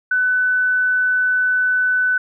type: tone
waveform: sine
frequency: 1500 Hz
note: F#6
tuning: 23 cents sharp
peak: -14 dBFS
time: 0.11-2.18 s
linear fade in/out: 5 ms
effects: none

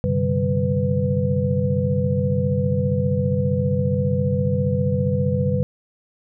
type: tone cluster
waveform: sine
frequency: 95.7 / 131.1 / 146 / 192.9 / 497.5 Hz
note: G2 / C3 / D3 / G3 / B4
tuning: -41 / +4 / -10 / -28 / +13 cents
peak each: -24 dBFS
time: 0.04-5.63 s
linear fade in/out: 0 ms
effects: none

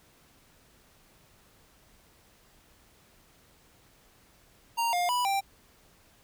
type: tone with pitch steps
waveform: square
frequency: 930 / 708 / 984 / 786 Hz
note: A#5 / F5 / B5 / G5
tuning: -4 / +23 / -7 / +4 cents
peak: -26 dBFS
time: 4.77-5.41 s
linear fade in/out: 20 ms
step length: 160 ms
effects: pink hiss -61 dBFS RMS until 6.23 s

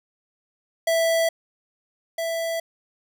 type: tone pair in turn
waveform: square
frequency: 659.3 / 661.6 Hz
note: E5 / E5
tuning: 0 / +6 cents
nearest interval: unison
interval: 6 cents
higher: second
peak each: -19 / -25 dBFS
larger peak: first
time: 0.87-1.29 / 2.18-2.6 s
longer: neither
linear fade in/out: 5 ms
effects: none

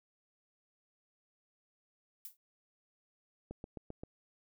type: noise with exponential decay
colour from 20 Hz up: violet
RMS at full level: -42 dBFS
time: 2.25-2.37 s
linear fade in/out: 1 ms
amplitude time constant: 26 ms
type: click train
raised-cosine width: 2 ms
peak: -30 dBFS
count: 5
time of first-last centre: 3.51-4.035 s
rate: 7.62 Hz
effects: none

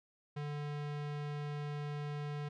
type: tone with low-pass filter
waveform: square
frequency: 146.83 Hz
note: D3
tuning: in tune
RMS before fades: -40 dBFS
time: 0.36-2.49 s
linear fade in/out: 10 ms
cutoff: 3600 Hz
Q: 0.76
effects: none

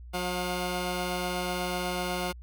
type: tone pair together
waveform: 10% pulse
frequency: 180 / 711.9 Hz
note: F#3 / F5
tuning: -47 / +33 cents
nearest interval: 2 octaves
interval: 2380 cents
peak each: -22 / -27 dBFS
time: 0.13-2.33 s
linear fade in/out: 20 ms
effects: added 60 Hz sine -42 dBFS peak until 2.42 s

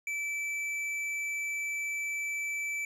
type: tone with hard clipping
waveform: triangle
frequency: 2317 Hz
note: D7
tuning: 24 cents flat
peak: -33 dBFS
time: 0.07-2.85 s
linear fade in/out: 2 ms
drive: 11 dB
effects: none

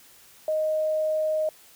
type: tone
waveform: sine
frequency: 622.3 Hz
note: D#5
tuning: in tune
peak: -22 dBFS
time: 0.48-1.49 s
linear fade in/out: 2 ms
effects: white hiss -53 dBFS RMS until 1.75 s

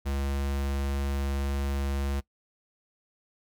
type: tone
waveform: square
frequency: 69.3 Hz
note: C#2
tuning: in tune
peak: -28 dBFS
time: 0.05-2.21 s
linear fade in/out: 20 ms
effects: noise-tail reverb RT60 0.1 s tail -21 dB re dry

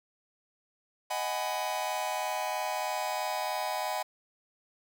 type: chord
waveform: 45% pulse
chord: G# minor seventh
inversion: second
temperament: just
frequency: 623 / 747.5 / 830.6 / 996.7 Hz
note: D#5 / F#5 / G#5 / B5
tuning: +2 / +17 / 0 / +16 cents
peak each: -37 / -35 / -36 / -37 dBFS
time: 1.1-4.03 s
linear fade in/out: 10 ms
effects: none

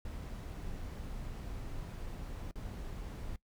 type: noise with dropouts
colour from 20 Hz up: brown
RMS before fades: -42 dBFS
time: 0.05-3.36 s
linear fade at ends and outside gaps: 2 ms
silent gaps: 2.512-2.556 s
effects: noise-tail reverb RT60 0.1 s tail -20 dB re dry

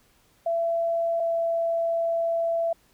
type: tone pair in turn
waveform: sine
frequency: 671 / 668.6 Hz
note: E5 / E5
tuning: +31 / +24 cents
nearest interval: unison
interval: 7 cents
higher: first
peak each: -22 dBFS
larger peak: neither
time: 0.46-1.2 / 1.2-2.73 s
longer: second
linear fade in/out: 5 ms
effects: pink hiss -62 dBFS RMS until 2.93 s

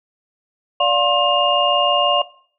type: tone cluster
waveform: sine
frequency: 583 / 709 / 1066 / 2825 Hz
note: D5 / F5 / C6 / F7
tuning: -13 / +26 / +32 / +19 cents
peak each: -19 dBFS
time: 0.8-2.22 s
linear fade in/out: 5 ms
effects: noise-tail reverb RT60 0.5 s tail -18 dB re dry

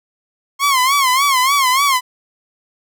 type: tone with vibrato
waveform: sawtooth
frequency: 1072 Hz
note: C6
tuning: 42 cents sharp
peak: -8 dBFS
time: 0.59-2.01 s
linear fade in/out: 50 ms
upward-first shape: sine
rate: 3.4 Hz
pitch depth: 120 cents each way
effects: none

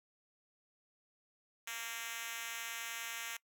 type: tone with high-pass filter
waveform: 5% pulse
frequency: 230.6 Hz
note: A#3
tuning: 19 cents flat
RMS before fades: -43 dBFS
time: 1.67-3.37 s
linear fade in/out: 5 ms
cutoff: 1700 Hz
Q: 0.54
effects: noise-tail reverb RT60 0.1 s tail -23 dB re dry

